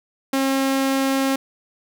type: tone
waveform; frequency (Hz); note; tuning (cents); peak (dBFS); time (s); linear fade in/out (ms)
sawtooth; 269.5; C#4; -49; -14; 0.33-1.36; 5
effects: none